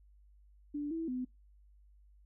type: tone with pitch steps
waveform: sine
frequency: 292 / 327.1 / 252.9 Hz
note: D4 / E4 / B3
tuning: -10 / -13 / +41 cents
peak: -34 dBFS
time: 0.74-1.25 s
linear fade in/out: 10 ms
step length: 170 ms
effects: noise-tail reverb RT60 0.2 s tail -24 dB re dry + added 50 Hz sine -59 dBFS peak until 2.25 s